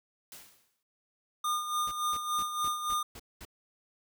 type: noise with exponential decay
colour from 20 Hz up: white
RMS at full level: -45 dBFS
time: 0.32-0.83 s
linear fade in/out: 1 ms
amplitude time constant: 110 ms
type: tone with tremolo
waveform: square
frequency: 1214 Hz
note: D#6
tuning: 43 cents flat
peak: -28 dBFS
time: 1.44-3.03 s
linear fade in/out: 5 ms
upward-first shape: sine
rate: 3.5 Hz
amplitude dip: 60%
type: noise bursts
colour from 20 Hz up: pink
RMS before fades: -46 dBFS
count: 7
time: 1.87-3.452 s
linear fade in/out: 5 ms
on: 46 ms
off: 210 ms
effects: none